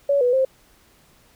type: tone with pitch steps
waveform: sine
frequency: 564 / 491.9 / 527 Hz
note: C#5 / B4 / C5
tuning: +30 / -7 / +12 cents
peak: -15 dBFS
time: 0.09-0.45 s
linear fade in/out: 5 ms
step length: 120 ms
effects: pink hiss -56 dBFS RMS until 1.35 s